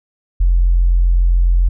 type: tone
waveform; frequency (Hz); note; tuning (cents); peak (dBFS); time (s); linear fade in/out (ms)
sine; 43.65; F1; 0; -8; 0.4-1.69; 10
effects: tanh soft clip ceiling -4 dBFS